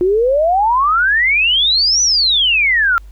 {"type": "exponential two-way sweep", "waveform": "sine", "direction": "up then down", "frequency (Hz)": [349.2, 6040, 1341], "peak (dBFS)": -10, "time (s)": [0.01, 2.98], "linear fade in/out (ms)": 0, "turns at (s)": 2.02, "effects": ["added 50 Hz sine -33 dBFS peak until 3.11 s", "pink hiss -55 dBFS RMS until 3.11 s"]}